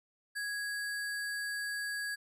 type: tone with sample-and-hold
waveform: sine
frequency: 1661.2 Hz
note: G#6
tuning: in tune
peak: -34 dBFS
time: 0.35-2.16 s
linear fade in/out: 20 ms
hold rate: 6300 Hz
effects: resampled to 32000 Hz